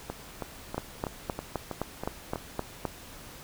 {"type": "two click trains", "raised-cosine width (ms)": 1, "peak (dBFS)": [-19, -15], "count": [8, 9], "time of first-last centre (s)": [[0.1, 2.358], [0.78, 2.853]], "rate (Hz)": [3.1, 3.86], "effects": ["pink hiss -47 dBFS RMS until 3.43 s"]}